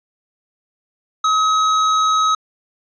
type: tone with tanh clipping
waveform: sine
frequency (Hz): 1275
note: D#6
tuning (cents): +42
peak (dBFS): -15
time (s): 1.24-2.35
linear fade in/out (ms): 5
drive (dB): 17
effects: resampled to 16000 Hz